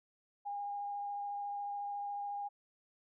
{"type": "tone with vibrato", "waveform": "sine", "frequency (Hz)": 812, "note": "G#5", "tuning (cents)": -39, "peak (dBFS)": -37, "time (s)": [0.45, 2.49], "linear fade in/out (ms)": 20, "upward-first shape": "sine", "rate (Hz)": 14, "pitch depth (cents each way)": 9, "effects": []}